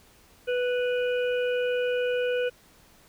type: harmonic tone with a mistuned harmonic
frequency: 493.9 Hz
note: B4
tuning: in tune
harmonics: 1 / 3 / 5 / 6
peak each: -24 / -34 / -38 / -40 dBFS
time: 0.47-2.5 s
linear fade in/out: 20 ms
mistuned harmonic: 6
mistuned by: -16 cents
effects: pink hiss -57 dBFS RMS until 3.08 s